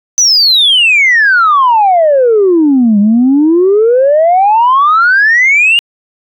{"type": "exponential two-way sweep", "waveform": "sine", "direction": "down then up", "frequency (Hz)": [6150, 199.5, 2874], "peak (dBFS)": -3, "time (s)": [0.18, 5.79], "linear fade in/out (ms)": 0, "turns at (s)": 2.99, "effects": ["tanh soft clip ceiling -1 dBFS"]}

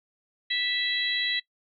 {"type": "harmonic tone", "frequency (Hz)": 657, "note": "E5", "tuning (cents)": -6, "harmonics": [3, 4, 5, 6], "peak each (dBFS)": [-29, -37, -32, -28], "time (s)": [0.5, 1.4], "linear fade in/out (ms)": 10, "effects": ["noise-tail reverb RT60 0.1 s tail -21 dB re dry"]}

